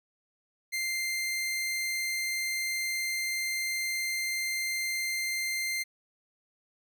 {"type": "tone", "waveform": "sawtooth", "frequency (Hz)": 2093, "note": "C7", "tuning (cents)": 0, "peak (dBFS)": -26, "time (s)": [0.72, 5.84], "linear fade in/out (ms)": 20, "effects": []}